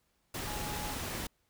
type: tone in noise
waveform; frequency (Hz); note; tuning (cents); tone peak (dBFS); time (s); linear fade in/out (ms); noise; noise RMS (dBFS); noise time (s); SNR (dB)
sine; 839; G#5; +17; -42; 0.47-0.94; 5; pink; -38; 0.34-1.27; -7
effects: pink hiss -75 dBFS RMS until 1.49 s